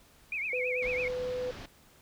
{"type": "tone with vibrato", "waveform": "sine", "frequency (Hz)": 2349, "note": "D7", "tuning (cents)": 0, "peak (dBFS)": -31, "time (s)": [0.32, 1.08], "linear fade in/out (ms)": 2, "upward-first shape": "triangle", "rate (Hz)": 9.1, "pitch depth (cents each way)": 190}
{"type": "tone", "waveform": "sine", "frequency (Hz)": 501, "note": "B4", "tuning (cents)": 25, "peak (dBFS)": -31, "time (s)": [0.53, 1.51], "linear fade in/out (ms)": 2}
{"type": "low-pass noise", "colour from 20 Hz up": "pink", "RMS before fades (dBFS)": -45, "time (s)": [0.82, 1.66], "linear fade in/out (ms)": 5, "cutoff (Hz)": 5200, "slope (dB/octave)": 24}
{"effects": ["pink hiss -60 dBFS RMS until 2.01 s"]}